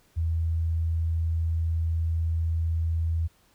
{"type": "tone", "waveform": "sine", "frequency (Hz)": 82, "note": "E2", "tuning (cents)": -9, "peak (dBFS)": -23, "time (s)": [0.16, 3.28], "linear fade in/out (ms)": 20, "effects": ["pink hiss -63 dBFS RMS until 3.54 s"]}